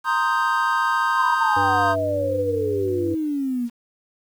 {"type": "chord", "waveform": "triangle", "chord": "C minor seventh", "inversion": "third", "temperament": "equal", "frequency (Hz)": [932.3, 1046.5, 1244.5, 1568], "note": ["Bb5", "C6", "Eb6", "G6"], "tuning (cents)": [0, 0, 0, 0], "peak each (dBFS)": -22, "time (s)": [0.04, 1.96], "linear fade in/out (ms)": 50}
{"type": "exponential sweep", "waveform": "sine", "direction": "down", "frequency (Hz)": [1062, 231.5], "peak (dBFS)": -21, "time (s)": [1.16, 3.7], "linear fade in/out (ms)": 50}
{"type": "harmonic tone", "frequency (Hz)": 98.1, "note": "G2", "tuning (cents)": 2, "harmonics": [1, 3, 5], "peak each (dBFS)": [-29, -30, -29], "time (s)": [1.56, 3.15], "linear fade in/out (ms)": 10}
{"effects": ["8-bit"]}